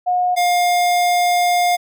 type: tone pair in turn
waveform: sine / square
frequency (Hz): 722 / 708.4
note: F#5 / F5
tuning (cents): -43 / +24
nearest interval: unison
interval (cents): 33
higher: first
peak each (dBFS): -14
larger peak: neither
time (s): 0.06-0.36 / 0.36-1.77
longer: second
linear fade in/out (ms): 20
effects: none